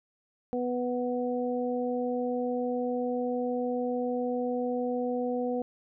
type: harmonic tone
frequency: 246.9 Hz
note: B3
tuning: in tune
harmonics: 1 / 2 / 3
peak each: -31 / -30 / -37 dBFS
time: 0.53-5.62 s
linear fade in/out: 0 ms
effects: none